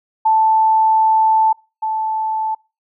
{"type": "tone pair in turn", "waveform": "sine", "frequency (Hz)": [880, 875.9], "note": ["A5", "A5"], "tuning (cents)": [0, -8], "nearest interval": "unison", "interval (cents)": 8, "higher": "first", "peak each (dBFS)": [-10, -17], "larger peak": "first", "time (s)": [[0.25, 1.53], [1.82, 2.55]], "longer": "first", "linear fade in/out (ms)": 10, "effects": ["noise-tail reverb RT60 0.3 s tail -25 dB re dry"]}